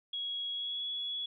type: tone with pitch glide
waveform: sine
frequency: 3322 to 3376 Hz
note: G#7 to G#7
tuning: 0 to +28 cents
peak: -34 dBFS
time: 0.13-1.26 s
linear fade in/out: 5 ms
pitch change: +28 cents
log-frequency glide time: 0.51-0.85 s
effects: none